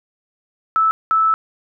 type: tone bursts at uneven times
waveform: sine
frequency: 1311 Hz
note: E6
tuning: 10 cents flat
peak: -12 dBFS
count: 2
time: 0.76-0.91 / 1.11-1.34 s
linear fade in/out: 0 ms
effects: none